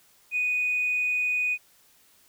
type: tone with tanh clipping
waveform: triangle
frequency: 2482 Hz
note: D#7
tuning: 5 cents flat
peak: -23 dBFS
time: 0.31-1.58 s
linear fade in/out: 50 ms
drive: 4 dB
effects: white hiss -60 dBFS RMS until 2.28 s